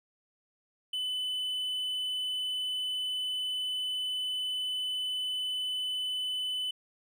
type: tone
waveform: triangle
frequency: 3009 Hz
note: F#7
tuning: 28 cents sharp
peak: -29 dBFS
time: 0.93-6.71 s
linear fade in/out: 5 ms
effects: none